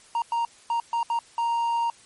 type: tone bursts at uneven times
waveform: triangle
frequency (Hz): 932.3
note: A#5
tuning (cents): 0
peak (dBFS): -20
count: 6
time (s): 0.15-0.22 / 0.32-0.45 / 0.7-0.8 / 0.93-1.03 / 1.1-1.19 / 1.38-1.9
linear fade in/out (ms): 2
effects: white hiss -53 dBFS RMS until 2.05 s + MP3 48 kbps